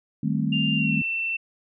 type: chord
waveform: sine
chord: A half-diminished seventh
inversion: second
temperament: equal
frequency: 155.56 / 196 / 220 / 261.6 Hz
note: Eb3 / G3 / A3 / C4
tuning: 0 / 0 / 0 / 0 cents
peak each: -26 / -28 / -26 / -29 dBFS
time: 0.23-1.02 s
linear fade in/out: 5 ms
type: tone with pitch glide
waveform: sine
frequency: 2794 to 2686 Hz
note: F7 to E7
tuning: 0 to +32 cents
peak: -24 dBFS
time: 0.52-1.37 s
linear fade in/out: 10 ms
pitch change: -68 cents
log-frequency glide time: 0.75-0.97 s
effects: none